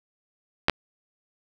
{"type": "clicks", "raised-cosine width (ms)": 0.3, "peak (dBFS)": -3, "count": 2, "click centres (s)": [0.684, 0.697], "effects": []}